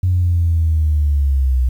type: linear sweep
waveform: sine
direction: down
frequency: 92 to 61.74 Hz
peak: -11 dBFS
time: 0.03-1.69 s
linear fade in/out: 5 ms
effects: tanh soft clip ceiling -7 dBFS + 8-bit